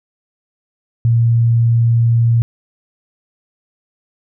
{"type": "tone", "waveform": "sine", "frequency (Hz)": 116.54, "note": "A#2", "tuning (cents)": 0, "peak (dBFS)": -9, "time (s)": [1.05, 2.42], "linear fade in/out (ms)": 0, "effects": []}